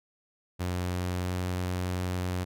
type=tone with pitch glide; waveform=sawtooth; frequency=89.9 to 90.73 Hz; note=F#2 to F#2; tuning=-49 to -33 cents; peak=-25 dBFS; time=0.59-2.45 s; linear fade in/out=20 ms; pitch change=+16 cents; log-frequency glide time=0.98-1.4 s; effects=none